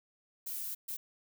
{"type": "noise bursts at uneven times", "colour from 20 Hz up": "violet", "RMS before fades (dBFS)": -39, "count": 2, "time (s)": [[0.46, 0.75], [0.88, 0.97]], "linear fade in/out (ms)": 10, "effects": []}